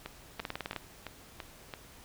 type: two click trains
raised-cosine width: 0.3 ms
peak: -23 / -19 dBFS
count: 6 / 8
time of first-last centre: 0.06-1.738 / 0.4-0.763 s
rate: 2.98 / 19.3 Hz
effects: pink hiss -54 dBFS RMS until 2.04 s